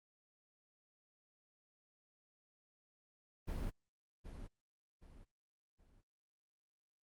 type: noise with echo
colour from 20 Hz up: brown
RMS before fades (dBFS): -40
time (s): 3.47-3.71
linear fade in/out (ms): 20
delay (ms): 770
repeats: 3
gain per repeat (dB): -9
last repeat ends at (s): 6.02
effects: Opus 32 kbps